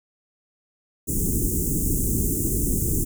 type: band-stop noise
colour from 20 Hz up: pink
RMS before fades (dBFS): -23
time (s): 1.07-3.05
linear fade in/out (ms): 20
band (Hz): 400 to 6900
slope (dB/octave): 48
effects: none